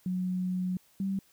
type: tone pair in turn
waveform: sine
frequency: 183.1 / 193.99 Hz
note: F#3 / G3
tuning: -18 / -18 cents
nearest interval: minor second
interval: 100 cents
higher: second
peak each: -28 / -28 dBFS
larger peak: neither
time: 0.06-0.77 / 1-1.19 s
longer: first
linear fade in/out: 2 ms
effects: white hiss -64 dBFS RMS until 1.32 s